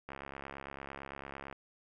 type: click train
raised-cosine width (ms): 0.5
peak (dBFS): -28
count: 100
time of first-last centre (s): 0.09-1.527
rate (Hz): 68.9
effects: none